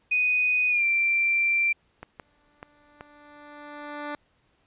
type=tone with pitch glide; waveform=sine; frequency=2489 to 2356 Hz; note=D#7 to D7; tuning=0 to +5 cents; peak=-20 dBFS; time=0.11-1.73 s; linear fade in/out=10 ms; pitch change=-95 cents; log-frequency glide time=0.69-0.84 s
type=clicks; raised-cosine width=0.5 ms; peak=-23 dBFS; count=4; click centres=2.03 / 2.198 / 2.629 / 3.009 s
type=tone with exponential growth; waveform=10% pulse; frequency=293.7 Hz; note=D4; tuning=in tune; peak=-22 dBFS; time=2.21-4.15 s; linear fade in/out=0 ms; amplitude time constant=420 ms
effects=pink hiss -67 dBFS RMS until 4.66 s + resampled to 8000 Hz